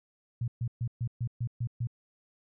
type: tone bursts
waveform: sine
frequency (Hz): 118.8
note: A#2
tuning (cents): +33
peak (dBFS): -28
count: 8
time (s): 0.41-1.872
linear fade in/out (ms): 5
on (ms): 69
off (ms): 130
effects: none